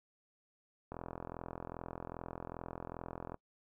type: click train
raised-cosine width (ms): 1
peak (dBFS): -28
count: 104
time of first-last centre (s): 0.92-3.344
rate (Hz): 42.5
effects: noise-tail reverb RT60 0.1 s tail -23 dB re dry